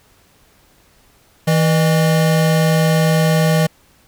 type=tone pair together; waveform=square; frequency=161.7 / 611 Hz; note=E3 / D#5; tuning=-33 / -32 cents; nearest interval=octave + major seventh; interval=2301 cents; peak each=-13 / -20 dBFS; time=1.47-3.67 s; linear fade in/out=10 ms; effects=pink hiss -53 dBFS RMS until 4.07 s